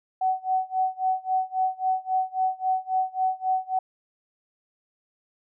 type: tone with tremolo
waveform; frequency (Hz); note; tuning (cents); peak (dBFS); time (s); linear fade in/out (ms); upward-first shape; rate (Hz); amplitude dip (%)
sine; 751; F#5; +26; -19; 0.21-3.79; 5; sine; 3.7; 95
effects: none